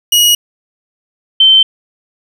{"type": "tone pair in turn", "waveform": ["sawtooth", "sine"], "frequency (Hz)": [2900, 3098], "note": ["F#7", "G7"], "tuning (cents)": [-35, -21], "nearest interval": "minor second", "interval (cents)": 114, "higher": "second", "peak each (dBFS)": -3, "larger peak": "neither", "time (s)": [[0.12, 0.35], [1.4, 1.63]], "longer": "neither", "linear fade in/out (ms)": 5, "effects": []}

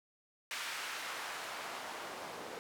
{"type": "noise with band-pass filter sweep", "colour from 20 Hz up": "white", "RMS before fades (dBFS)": -43, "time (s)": [0.51, 2.59], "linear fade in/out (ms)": 0, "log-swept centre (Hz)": [1900, 500], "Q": 0.9, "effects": []}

